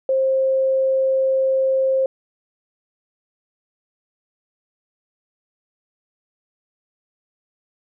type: tone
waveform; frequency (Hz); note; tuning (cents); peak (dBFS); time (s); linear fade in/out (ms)
sine; 530; C5; +22; -15; 0.09-2.06; 2
effects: none